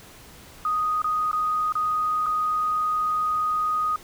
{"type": "tone with dropouts", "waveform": "sine", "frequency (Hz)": 1244.5, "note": "D#6", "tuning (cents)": 0, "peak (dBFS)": -21, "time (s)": [0.65, 3.96], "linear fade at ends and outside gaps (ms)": 2, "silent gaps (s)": [[1.019, 1.043], [1.314, 1.33], [1.723, 1.753], [2.261, 2.265]], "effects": ["pink hiss -47 dBFS RMS until 4.03 s"]}